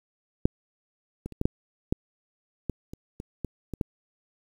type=clicks; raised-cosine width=3 ms; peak=-6 / -21 / -29 / -13 / -8 / -10 / -15 / -25 / -23 / -17 / -20 / -13 dBFS; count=12; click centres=0.455 / 1.26 / 1.323 / 1.414 / 1.455 / 1.925 / 2.697 / 2.935 / 3.201 / 3.447 / 3.737 / 3.812 s; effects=8-bit